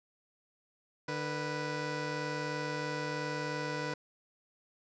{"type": "tone pair together", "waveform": "15% pulse", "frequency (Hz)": [150, 493], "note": ["D3", "B4"], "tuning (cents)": [37, -3], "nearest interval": "octave + major sixth", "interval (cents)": 2060, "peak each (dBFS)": [-31, -30], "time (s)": [1.08, 3.94], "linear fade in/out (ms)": 5, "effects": ["resampled to 16000 Hz"]}